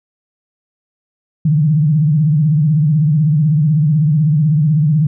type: tone with vibrato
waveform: sine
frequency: 152.1 Hz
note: D#3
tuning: 39 cents flat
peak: -9 dBFS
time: 1.45-5.07 s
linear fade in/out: 5 ms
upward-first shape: sine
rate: 16 Hz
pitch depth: 130 cents each way
effects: none